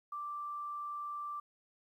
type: tone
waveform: sine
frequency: 1174.7 Hz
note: D6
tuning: in tune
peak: -38 dBFS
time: 0.12-1.4 s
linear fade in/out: 5 ms
effects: 12-bit